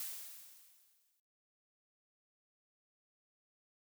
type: noise with exponential decay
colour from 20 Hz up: blue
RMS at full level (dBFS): -41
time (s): 0-1.2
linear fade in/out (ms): 1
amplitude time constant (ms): 260
effects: noise-tail reverb RT60 0.9 s tail -26 dB re dry

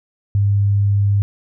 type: tone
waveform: sine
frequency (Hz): 100.8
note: G2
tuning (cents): +49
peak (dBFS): -12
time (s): 0.35-1.22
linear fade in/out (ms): 0
effects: none

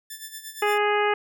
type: tone with tremolo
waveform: 5% pulse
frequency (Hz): 1760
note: A6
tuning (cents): 0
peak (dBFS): -23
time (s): 0.1-0.78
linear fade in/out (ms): 5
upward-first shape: sine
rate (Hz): 8.6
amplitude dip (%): 70
type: harmonic tone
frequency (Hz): 415.3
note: G#4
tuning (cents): 0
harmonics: 1 / 2 / 3 / 4 / 5 / 6 / 7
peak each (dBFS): -23 / -25 / -28 / -29 / -30 / -33 / -35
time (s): 0.62-1.14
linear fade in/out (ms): 5
effects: none

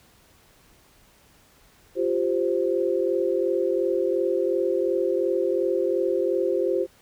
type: chord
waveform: sine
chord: F suspended second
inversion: none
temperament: equal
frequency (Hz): 349.2 / 392 / 523.3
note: F4 / G4 / C5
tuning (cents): 0 / 0 / 0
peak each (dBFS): -25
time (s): 1.95-6.87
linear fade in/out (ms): 50
effects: pink hiss -57 dBFS RMS until 7.01 s

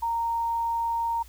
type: tone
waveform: sine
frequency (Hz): 926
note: A#5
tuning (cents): -12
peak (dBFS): -24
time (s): 0.02-1.23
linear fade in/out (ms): 10
effects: added 60 Hz sine -47 dBFS peak until 1.28 s + white hiss -55 dBFS RMS until 1.28 s

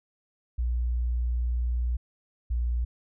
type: tone pair in turn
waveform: sine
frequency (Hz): 60.1 / 59.58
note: B1 / A#1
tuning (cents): -46 / +38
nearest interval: unison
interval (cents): 16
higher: first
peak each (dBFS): -24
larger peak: neither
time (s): 0.58-1.97 / 2.5-2.85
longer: first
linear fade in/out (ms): 10
effects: none

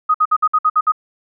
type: tone bursts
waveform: sine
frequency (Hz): 1251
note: D#6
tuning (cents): +9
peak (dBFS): -10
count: 8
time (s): 0.09-0.921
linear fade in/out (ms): 10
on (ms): 54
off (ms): 57
effects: none

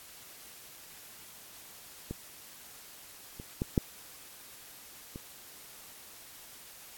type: clicks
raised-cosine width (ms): 3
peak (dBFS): -23 / -29 / -17 / -11 / -28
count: 5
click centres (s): 2.11 / 3.399 / 3.619 / 3.778 / 5.159
effects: white hiss -51 dBFS RMS until 6.97 s + AAC 64 kbps

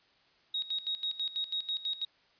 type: tone with tremolo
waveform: sine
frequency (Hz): 3776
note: A#7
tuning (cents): +22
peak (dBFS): -30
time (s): 0.54-2.05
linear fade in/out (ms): 5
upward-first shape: square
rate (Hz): 6.1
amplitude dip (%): 80
effects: white hiss -66 dBFS RMS until 2.39 s + resampled to 11025 Hz

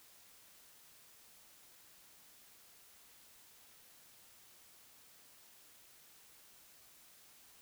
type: silence
effects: white hiss -62 dBFS RMS until 7.61 s

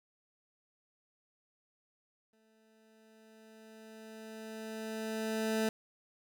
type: tone with exponential growth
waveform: 20% pulse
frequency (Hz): 220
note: A3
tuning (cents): 0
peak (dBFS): -24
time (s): 2.33-5.69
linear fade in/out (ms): 2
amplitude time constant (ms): 730
effects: none

